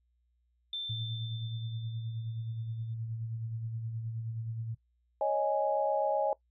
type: tone with exponential decay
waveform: sine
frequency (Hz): 3556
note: A7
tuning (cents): +18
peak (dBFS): -33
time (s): 0.73-2.94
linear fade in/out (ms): 2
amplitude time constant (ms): 480
type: tone with tremolo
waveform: sine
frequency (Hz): 113.4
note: A#2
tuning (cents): -47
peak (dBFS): -33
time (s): 0.89-4.75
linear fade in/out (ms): 10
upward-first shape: sine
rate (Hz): 9.5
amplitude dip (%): 40
type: chord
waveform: sine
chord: C# suspended second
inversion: none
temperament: equal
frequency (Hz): 554.4 / 622.3 / 830.6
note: C#5 / D#5 / G#5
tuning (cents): 0 / 0 / 0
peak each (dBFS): -31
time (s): 5.21-6.33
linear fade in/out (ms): 2
effects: noise-tail reverb RT60 0.1 s tail -20 dB re dry + added 60 Hz sine -70 dBFS peak until 6.5 s

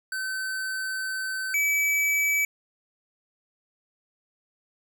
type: tone pair in turn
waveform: square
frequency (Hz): 1532 / 2295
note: G6 / D7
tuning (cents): -40 / -40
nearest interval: perfect fifth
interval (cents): 700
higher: second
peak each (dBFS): -29 / -22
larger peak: second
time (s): 0.12-1.54 / 1.54-2.45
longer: first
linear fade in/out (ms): 2
effects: none

